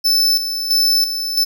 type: tone with tremolo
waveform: 45% pulse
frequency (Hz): 5274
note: E8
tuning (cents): 0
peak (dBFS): -12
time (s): 0.04-1.45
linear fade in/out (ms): 20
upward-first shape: square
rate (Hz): 1.5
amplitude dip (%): 60
effects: none